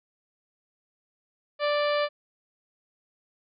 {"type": "harmonic tone", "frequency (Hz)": 587.3, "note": "D5", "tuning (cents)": 0, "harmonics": [1, 2, 3, 4, 5, 6, 7, 8], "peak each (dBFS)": [-24, -30, -34, -36, -38, -40, -41, -42], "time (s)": [1.59, 2.09], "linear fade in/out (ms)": 50, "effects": []}